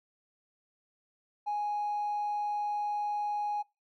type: tone with hard clipping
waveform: sine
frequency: 830.6 Hz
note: G#5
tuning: in tune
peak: -30 dBFS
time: 1.46-3.63 s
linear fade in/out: 20 ms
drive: 1 dB
effects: noise-tail reverb RT60 0.2 s tail -20 dB re dry